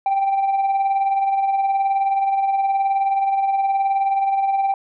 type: tone with tremolo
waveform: sine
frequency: 784 Hz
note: G5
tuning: in tune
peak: -12 dBFS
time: 0.06-4.74 s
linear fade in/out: 2 ms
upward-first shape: sine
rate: 19 Hz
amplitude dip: 50%
effects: tanh soft clip ceiling -14 dBFS